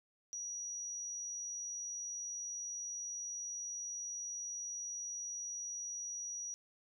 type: tone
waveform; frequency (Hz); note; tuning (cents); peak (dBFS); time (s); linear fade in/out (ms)
sine; 5800; F#8; -35; -40; 0.33-6.54; 0
effects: none